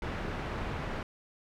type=low-pass noise; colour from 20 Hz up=pink; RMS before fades=-36 dBFS; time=0.02-1.03 s; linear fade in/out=2 ms; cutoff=2100 Hz; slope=12 dB/octave; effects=none